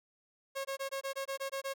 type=tone bursts; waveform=sawtooth; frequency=544 Hz; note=C#5; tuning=33 cents flat; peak=-31 dBFS; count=10; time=0.55-1.739 s; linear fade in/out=20 ms; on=100 ms; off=21 ms; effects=none